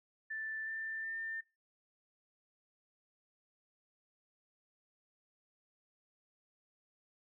sine tone with pitch steps, 1764 / 1781.4 / 1799 Hz, A6 / A6 / A6, +4 / +21 / +38 cents, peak -38 dBFS, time 0.3-1.41 s, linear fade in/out 10 ms, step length 370 ms, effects noise-tail reverb RT60 0.3 s tail -25 dB re dry

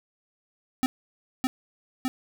square tone with echo, 258.6 Hz, C4, 20 cents flat, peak -21 dBFS, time 0.83-0.86 s, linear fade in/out 0 ms, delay 610 ms, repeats 2, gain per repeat -2 dB, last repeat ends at 2.08 s, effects none

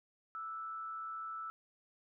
sine tone with frequency modulation, 1319 Hz, E6, 1 cent sharp, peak -40 dBFS, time 0.35-1.5 s, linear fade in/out 0 ms, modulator 136 Hz, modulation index 0.37, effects none

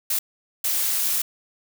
blue noise bursts at uneven times, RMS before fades -23 dBFS, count 2, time 0.1-0.19 / 0.64-1.22 s, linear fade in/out 5 ms, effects none

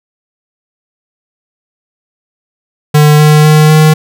square tone with pitch steps, 150 / 151.66 / 153.33 / 155.02 Hz, D3 / D#3 / D#3 / D#3, +37 / -44 / -25 / -6 cents, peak -3 dBFS, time 2.94-3.94 s, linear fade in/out 10 ms, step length 250 ms, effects none

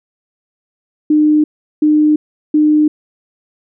sine tone bursts, 303.2 Hz, D#4, 45 cents flat, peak -7 dBFS, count 3, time 1.1-2.88 s, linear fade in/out 5 ms, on 340 ms, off 380 ms, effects none

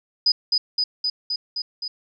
sine tone with echo, 4978 Hz, D#8, in tune, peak -14 dBFS, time 0.26-0.32 s, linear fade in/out 5 ms, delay 260 ms, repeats 6, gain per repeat -2 dB, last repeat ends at 1.88 s, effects none

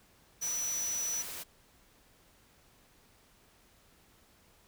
sine tone in noise, 5920 Hz, F#8, in tune, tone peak -32 dBFS, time 0.41-1.23 s, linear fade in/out 20 ms, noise white, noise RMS -42 dBFS, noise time 0.41-1.44 s, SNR +7 dB, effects pink hiss -64 dBFS RMS until 4.67 s

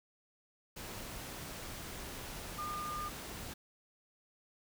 sine tone in noise, 1210 Hz, D#6, 49 cents flat, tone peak -38 dBFS, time 2.58-3.09 s, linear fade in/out 10 ms, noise pink, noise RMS -45 dBFS, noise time 0.76-3.54 s, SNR +4 dB, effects none

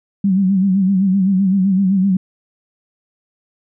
sine tone with vibrato, 191.8 Hz, G3, 37 cents flat, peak -11 dBFS, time 0.24-2.17 s, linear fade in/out 5 ms, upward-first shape sine, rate 7.8 Hz, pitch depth 77 cents each way, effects none

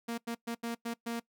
sawtooth tone bursts at uneven times, 233.1 Hz, A#3, in tune, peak -30 dBFS, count 6, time 0.08-0.18 / 0.27-0.35 / 0.47-0.55 / 0.63-0.75 / 0.85-0.94 / 1.06-1.2 s, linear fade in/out 10 ms, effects noise-tail reverb RT60 0.1 s tail -21 dB re dry

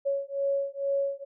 sine beating tone pair, 554.4 / 556.6 Hz, C#5 / C#5, 0 / +7 cents, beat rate 2.2 Hz, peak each -29 dBFS, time 0.05-1.25 s, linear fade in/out 20 ms, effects none

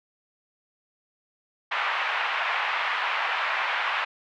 pink band-pass noise, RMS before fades -27 dBFS, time 1.71-4.05 s, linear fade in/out 10 ms, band 850 to 2800 Hz, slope 24 dB/octave, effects none

